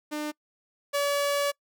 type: tone pair in turn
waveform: sawtooth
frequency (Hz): 300 / 570.6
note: D4 / C#5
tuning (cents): +37 / +50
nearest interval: major seventh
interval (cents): 1113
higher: second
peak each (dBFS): -26 / -20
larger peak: second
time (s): 0.11-0.32 / 0.93-1.52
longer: second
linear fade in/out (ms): 20
effects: noise-tail reverb RT60 0.1 s tail -24 dB re dry